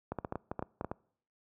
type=clicks; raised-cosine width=1 ms; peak=-21 dBFS; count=11; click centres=0.12 / 0.187 / 0.248 / 0.324 / 0.356 / 0.515 / 0.593 / 0.625 / 0.811 / 0.846 / 0.915 s; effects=noise-tail reverb RT60 0.6 s tail -25 dB re dry + high-pass 60 Hz 12 dB/octave